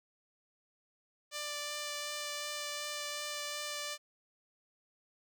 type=tone with vibrato; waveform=5% pulse; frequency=590 Hz; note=D5; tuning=8 cents sharp; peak=-26 dBFS; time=1.31-3.98 s; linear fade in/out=50 ms; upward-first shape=sine; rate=2.7 Hz; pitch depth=9 cents each way; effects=none